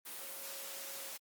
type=tone in noise; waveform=sine; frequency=547 Hz; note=C#5; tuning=23 cents flat; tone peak=-55 dBFS; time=0.2-1.12 s; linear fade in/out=20 ms; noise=white; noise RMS=-45 dBFS; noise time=0.05-1.18 s; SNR=-13 dB; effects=high-pass 300 Hz 12 dB/octave + Opus 32 kbps